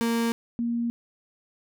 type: tone pair in turn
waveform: 35% pulse / sine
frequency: 231.4 / 235.2 Hz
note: A#3 / A#3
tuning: -13 / +16 cents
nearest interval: unison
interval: 29 cents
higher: second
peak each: -21 / -24 dBFS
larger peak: first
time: 0.01-0.32 / 0.59-0.9 s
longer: neither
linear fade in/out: 0 ms
effects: none